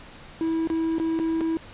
triangle tone with dropouts, 325.4 Hz, E4, 22 cents flat, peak -20 dBFS, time 0.41-1.57 s, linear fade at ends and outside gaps 0 ms, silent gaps 0.673-0.701 / 0.983-0.999 / 1.19-1.198 / 1.408-1.413 s, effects pink hiss -45 dBFS RMS until 1.73 s + resampled to 8000 Hz

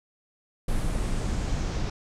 brown noise with low-pass filter sweep, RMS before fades -27 dBFS, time 0.68-1.9 s, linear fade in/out 5 ms, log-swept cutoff 11000 to 5600 Hz, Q 2.2, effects none

